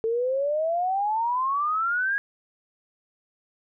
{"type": "exponential sweep", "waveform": "sine", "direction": "up", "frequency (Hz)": [441.9, 1661.2], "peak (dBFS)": -22, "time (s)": [0.04, 2.18], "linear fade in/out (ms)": 0, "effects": []}